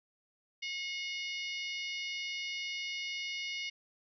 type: harmonic tone with a mistuned harmonic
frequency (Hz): 722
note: F#5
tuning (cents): -43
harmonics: 3 / 4 / 5 / 6 / 7 / 8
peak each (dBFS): -39 / -41 / -47 / -49 / -47 / -51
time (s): 0.62-3.7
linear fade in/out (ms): 10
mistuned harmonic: 6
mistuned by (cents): +40
effects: none